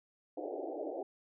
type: band-pass noise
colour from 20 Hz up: pink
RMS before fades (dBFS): -40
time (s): 0.37-1.03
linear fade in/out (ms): 5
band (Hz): 290 to 770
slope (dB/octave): 96
effects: none